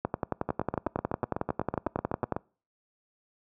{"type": "two click trains", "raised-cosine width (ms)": 1, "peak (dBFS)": [-13, -15], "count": [26, 16], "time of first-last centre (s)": [[0.05, 2.323], [0.49, 2.365]], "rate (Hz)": [11, 8], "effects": ["noise-tail reverb RT60 0.4 s tail -25 dB re dry", "high-pass 80 Hz 12 dB/octave"]}